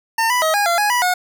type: tone with pitch steps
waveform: 25% pulse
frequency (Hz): 906 / 989 / 634 / 819 / 686 / 831 / 979 / 725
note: A#5 / B5 / D#5 / G#5 / F5 / G#5 / B5 / F#5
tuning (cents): -50 / +2 / +32 / -24 / -31 / +1 / -15 / -35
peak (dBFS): -11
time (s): 0.18-1.14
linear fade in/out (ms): 5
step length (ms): 120
effects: none